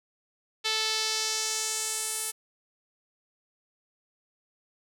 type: tone with band-pass filter sweep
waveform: sawtooth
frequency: 438.5 Hz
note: A4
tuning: 6 cents flat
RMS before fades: -30 dBFS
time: 0.64-2.32 s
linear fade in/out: 20 ms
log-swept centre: 3900 to 10000 Hz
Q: 1.9
effects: none